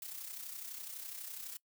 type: noise with amplitude modulation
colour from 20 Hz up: blue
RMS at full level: -43 dBFS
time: 0.02-1.57 s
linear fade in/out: 2 ms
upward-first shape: sine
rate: 32 Hz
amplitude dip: 55%
effects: noise-tail reverb RT60 0.1 s tail -22 dB re dry